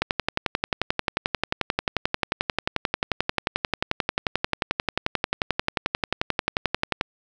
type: click train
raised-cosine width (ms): 0.3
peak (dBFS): -5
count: 80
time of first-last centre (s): 0.02-7.011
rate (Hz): 11.3
effects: none